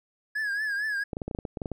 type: tone with vibrato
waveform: triangle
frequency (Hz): 1675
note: G#6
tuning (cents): +14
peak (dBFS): -25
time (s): 0.35-1.04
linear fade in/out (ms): 10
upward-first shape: triangle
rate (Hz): 4.4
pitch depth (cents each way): 98
type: clicks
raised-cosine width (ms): 2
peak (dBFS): -19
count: 12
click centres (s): 1.132 / 1.169 / 1.218 / 1.28 / 1.312 / 1.349 / 1.388 / 1.452 / 1.572 / 1.618 / 1.658 / 1.717
effects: none